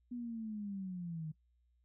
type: linear sweep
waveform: sine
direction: down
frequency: 246.6 to 152.3 Hz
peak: -39 dBFS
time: 0.11-1.32 s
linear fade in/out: 10 ms
effects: noise-tail reverb RT60 0.1 s tail -21 dB re dry + added 60 Hz sine -70 dBFS peak until 1.84 s